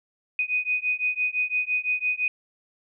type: beating tone pair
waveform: sine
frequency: 2489 / 2494.9 Hz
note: D#7 / D#7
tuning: 0 / +4 cents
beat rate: 5.9 Hz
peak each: -26 dBFS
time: 0.39-2.28 s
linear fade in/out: 2 ms
effects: none